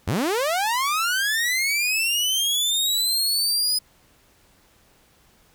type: linear sweep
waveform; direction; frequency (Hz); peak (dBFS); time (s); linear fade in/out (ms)
sawtooth; up; 68.6 to 5030; -17; 0.07-3.79; 10
effects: pink hiss -58 dBFS RMS until 5.54 s